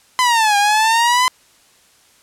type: exponential two-way sweep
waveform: sawtooth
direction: down then up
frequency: 1023 to 806 to 1023 Hz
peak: -8 dBFS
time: 0.19-1.28 s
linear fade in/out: 0 ms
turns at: 0.57 s
effects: white hiss -52 dBFS RMS until 2.22 s + low-pass 10000 Hz 12 dB/octave